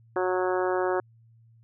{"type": "harmonic tone", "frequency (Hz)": 183.6, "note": "F#3", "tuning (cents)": -13, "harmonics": [2, 3, 4, 5, 6, 7, 8, 9], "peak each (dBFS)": [-26, -30, -32, -34, -36, -37, -38, -39], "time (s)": [0.16, 1], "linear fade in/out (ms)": 2, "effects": ["added 114 Hz sine -54 dBFS peak until 1.63 s"]}